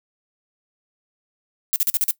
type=noise bursts; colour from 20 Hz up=violet; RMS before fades=-19 dBFS; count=6; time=1.73-2.11 s; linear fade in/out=0 ms; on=30 ms; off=40 ms; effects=noise-tail reverb RT60 0.1 s tail -19 dB re dry